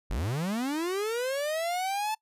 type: linear sweep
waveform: 45% pulse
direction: up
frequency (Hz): 36.3 to 880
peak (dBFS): -28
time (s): 0.1-2.15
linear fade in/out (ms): 10
effects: noise-tail reverb RT60 0.1 s tail -24 dB re dry + resampled to 32000 Hz